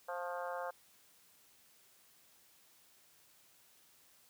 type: harmonic tone with a mistuned harmonic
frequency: 176 Hz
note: F3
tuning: 14 cents sharp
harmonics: 3 / 4 / 5 / 6 / 7 / 8 / 9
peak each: -42 / -44 / -46 / -48 / -49 / -50 / -51 dBFS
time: 0.08-0.71 s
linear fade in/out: 10 ms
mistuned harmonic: 6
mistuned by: +25 cents
effects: white hiss -66 dBFS RMS until 4.29 s + high-pass 60 Hz 12 dB/octave